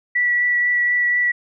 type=tone with vibrato; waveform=sine; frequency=1951 Hz; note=B6; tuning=22 cents flat; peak=-15 dBFS; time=0.15-1.32 s; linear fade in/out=10 ms; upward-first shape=triangle; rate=4.1 Hz; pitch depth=12 cents each way; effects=none